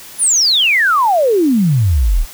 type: exponential sweep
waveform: sine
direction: down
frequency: 10450 to 32.7 Hz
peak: -9 dBFS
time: 0.18-2.26 s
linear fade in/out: 50 ms
effects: white hiss -35 dBFS RMS until 2.33 s

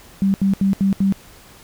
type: tone bursts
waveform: sine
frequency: 195 Hz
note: G3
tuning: 9 cents flat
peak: -13 dBFS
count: 5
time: 0.22-1.124 s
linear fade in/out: 0 ms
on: 120 ms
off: 76 ms
effects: pink hiss -45 dBFS RMS until 1.63 s

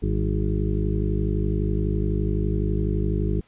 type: harmonic tone with a mistuned harmonic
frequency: 51.91 Hz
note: G#1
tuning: in tune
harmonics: 1 / 2 / 3 / 4 / 6 / 7 / 8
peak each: -24 / -27 / -29 / -30 / -32 / -32 / -33 dBFS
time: 0.02-3.41 s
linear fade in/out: 10 ms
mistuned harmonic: 4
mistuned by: -59 cents
effects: pink hiss -59 dBFS RMS until 3.47 s + resampled to 8000 Hz

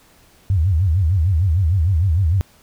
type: tone with vibrato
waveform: sine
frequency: 87.7 Hz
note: F2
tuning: 8 cents sharp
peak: -13 dBFS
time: 0.5-2.41 s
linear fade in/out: 0 ms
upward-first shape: sine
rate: 6.6 Hz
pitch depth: 240 cents each way
effects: pink hiss -52 dBFS RMS until 2.62 s

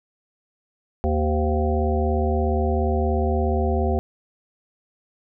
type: harmonic tone with a mistuned harmonic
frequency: 77 Hz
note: D#2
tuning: 17 cents flat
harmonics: 1 / 3 / 5 / 7 / 9 / 10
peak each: -21 / -27 / -26 / -29 / -28 / -32 dBFS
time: 1.04-3.99 s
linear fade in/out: 0 ms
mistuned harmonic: 7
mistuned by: -73 cents
effects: none

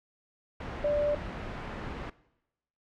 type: tone in noise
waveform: sine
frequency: 587.3 Hz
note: D5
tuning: in tune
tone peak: -24 dBFS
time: 0.84-1.15 s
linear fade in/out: 5 ms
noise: pink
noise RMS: -37 dBFS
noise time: 0.6-2.1 s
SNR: +10 dB
effects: noise-tail reverb RT60 0.9 s tail -20 dB re dry + low-pass 2000 Hz 12 dB/octave

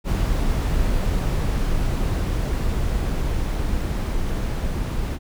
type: noise with level ramp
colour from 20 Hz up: brown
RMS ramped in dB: -20 to -24 dBFS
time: 0.04-5.19 s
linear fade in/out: 50 ms
effects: none

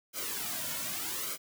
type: noise with flanger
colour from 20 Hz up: white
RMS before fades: -36 dBFS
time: 0.13-1.38 s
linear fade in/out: 50 ms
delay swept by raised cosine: 1.1 to 2.5 ms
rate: 0.83 Hz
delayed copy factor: -0.75
effects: none

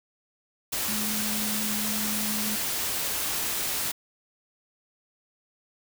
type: tone in noise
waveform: sine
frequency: 212.6 Hz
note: G#3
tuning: 41 cents sharp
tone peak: -32 dBFS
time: 0.88-2.56 s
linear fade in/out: 10 ms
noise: white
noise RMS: -29 dBFS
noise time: 0.72-3.92 s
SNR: -6 dB
effects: none

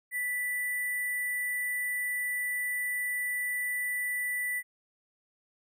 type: tone with sample-and-hold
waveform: sine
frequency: 1975.5 Hz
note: B6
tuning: in tune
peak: -29 dBFS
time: 0.11-4.63 s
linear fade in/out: 50 ms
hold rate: 11025 Hz
effects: none

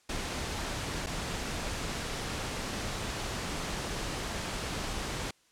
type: noise with dropouts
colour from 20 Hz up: pink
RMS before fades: -35 dBFS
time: 0.09-5.31 s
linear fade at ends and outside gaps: 5 ms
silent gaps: 1.063-1.068 s
effects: white hiss -66 dBFS RMS until 5.51 s + low-pass 8000 Hz 12 dB/octave

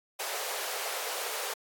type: high-pass noise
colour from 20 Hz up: pink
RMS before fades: -35 dBFS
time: 0.19-1.54 s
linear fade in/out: 10 ms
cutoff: 430 Hz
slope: 48 dB/octave
effects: AAC 64 kbps

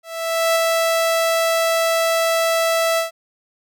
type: tone with ADSR envelope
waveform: sawtooth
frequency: 659.3 Hz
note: E5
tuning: in tune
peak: -10 dBFS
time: 0.03-3.11 s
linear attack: 530 ms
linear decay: 4 ms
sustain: -2 dB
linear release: 130 ms
effects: none

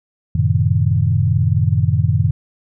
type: chord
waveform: sine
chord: F# diminished seventh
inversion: none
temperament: equal with one note detuned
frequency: 92.5 / 111.34 / 130.81 / 155.56 Hz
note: F#2 / A2 / C3 / Eb3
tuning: 0 / +21 / 0 / 0 cents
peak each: -17 / -17 / -19 / -19 dBFS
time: 0.35-2.31 s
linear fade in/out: 5 ms
effects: none

